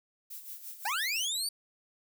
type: noise with tremolo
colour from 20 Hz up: violet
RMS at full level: -42 dBFS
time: 0.3-1.3 s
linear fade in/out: 10 ms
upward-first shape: sine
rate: 5.8 Hz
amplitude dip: 65%
type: linear sweep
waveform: 25% pulse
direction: up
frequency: 737 to 4672 Hz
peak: -26 dBFS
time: 0.85-1.49 s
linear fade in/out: 5 ms
effects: none